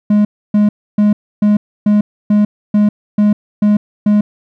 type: tone bursts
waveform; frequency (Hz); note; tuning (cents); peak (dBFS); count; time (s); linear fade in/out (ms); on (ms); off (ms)
triangle; 208.4; G#3; +6; -5; 10; 0.1-4.21; 5; 150; 290
effects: none